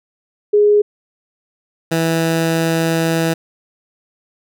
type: tone pair in turn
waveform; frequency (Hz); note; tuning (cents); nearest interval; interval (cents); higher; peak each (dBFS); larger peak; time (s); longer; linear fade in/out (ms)
sine / 15% pulse; 415.3 / 164; G#4 / E3; 0 / -9; octave + major third; 1609; first; -8; neither; 0.53-0.82 / 1.91-3.34; second; 10
effects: none